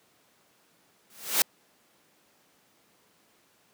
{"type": "noise with exponential growth", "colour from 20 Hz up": "white", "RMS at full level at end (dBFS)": -19, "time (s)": [1.1, 1.42], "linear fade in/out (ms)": 2, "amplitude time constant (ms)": 68, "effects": ["pink hiss -64 dBFS RMS until 3.73 s", "high-pass 200 Hz 12 dB/octave"]}